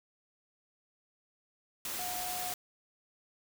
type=tone in noise; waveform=sine; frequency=724 Hz; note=F#5; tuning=38 cents flat; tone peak=-39 dBFS; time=1.99-2.53 s; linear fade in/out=2 ms; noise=white; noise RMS=-38 dBFS; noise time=1.85-2.54 s; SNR=-4 dB; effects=none